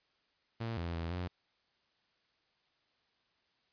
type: tone with pitch steps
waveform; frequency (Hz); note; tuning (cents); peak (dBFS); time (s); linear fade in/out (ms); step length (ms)
sawtooth; 114.4 / 85 / 83.1 / 89.7; A#2 / F2 / E2 / F2; -32 / -46 / +15 / +47; -32; 0.6-1.28; 10; 170
effects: white hiss -75 dBFS RMS until 3.72 s + resampled to 11025 Hz